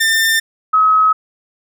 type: tone pair in turn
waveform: sawtooth / sine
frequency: 1797 / 1277.4 Hz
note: A6 / D#6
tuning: +36 / +45 cents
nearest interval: tritone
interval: 591 cents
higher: first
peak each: -8 dBFS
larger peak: neither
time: 0-0.4 / 0.73-1.13 s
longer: neither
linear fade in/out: 10 ms
effects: none